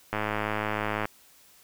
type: click train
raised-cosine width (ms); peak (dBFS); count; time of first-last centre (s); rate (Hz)
0.5; -13; 99; 0.13-1.055; 106
effects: white hiss -57 dBFS RMS until 1.63 s